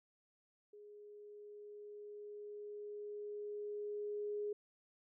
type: tone with level ramp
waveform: sine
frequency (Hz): 415.3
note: G#4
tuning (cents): 0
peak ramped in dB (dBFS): -54 to -37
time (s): 0.73-4.53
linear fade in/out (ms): 5
effects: none